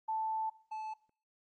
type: tone pair in turn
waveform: sine / triangle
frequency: 880 / 870.4 Hz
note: A5 / A5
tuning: 0 / -19 cents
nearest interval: unison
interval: 19 cents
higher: first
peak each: -32 / -36 dBFS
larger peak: first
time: 0.08-0.5 / 0.71-0.94 s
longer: first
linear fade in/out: 10 ms
effects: noise-tail reverb RT60 0.5 s tail -20 dB re dry + Opus 24 kbps